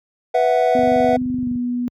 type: chord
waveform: triangle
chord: B suspended fourth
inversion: none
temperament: equal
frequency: 493.9 / 659.3 / 740 Hz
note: B4 / E5 / F#5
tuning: 0 / 0 / 0 cents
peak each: -16 dBFS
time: 0.34-1.17 s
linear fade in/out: 10 ms
type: tone with pitch glide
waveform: sine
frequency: 251.4 to 244.5 Hz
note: B3 to B3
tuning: +31 to -17 cents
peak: -19 dBFS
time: 0.75-1.88 s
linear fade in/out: 0 ms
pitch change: -48 cents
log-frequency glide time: 1.42-1.47 s
type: click train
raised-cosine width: 5 ms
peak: -18 dBFS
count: 19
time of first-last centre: 0.79-1.556 s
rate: 23.5 Hz
effects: high-pass 80 Hz 12 dB/octave